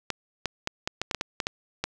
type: clicks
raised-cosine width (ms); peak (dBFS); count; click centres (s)
0.2; -10; 11; 0.103 / 0.457 / 0.674 / 0.875 / 1.016 / 1.112 / 1.147 / 1.211 / 1.402 / 1.469 / 1.84
effects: none